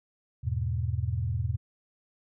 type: chord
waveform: sine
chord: E major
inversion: none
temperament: equal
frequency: 82.41 / 103.83 / 123.47 Hz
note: E2 / G#2 / B2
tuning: 0 / 0 / 0 cents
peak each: -31 dBFS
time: 0.43-1.57 s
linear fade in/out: 20 ms
effects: none